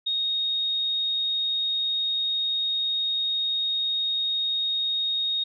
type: tone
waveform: sine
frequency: 3729 Hz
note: A#7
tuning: in tune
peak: -23 dBFS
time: 0.06-5.44 s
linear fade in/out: 10 ms
effects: none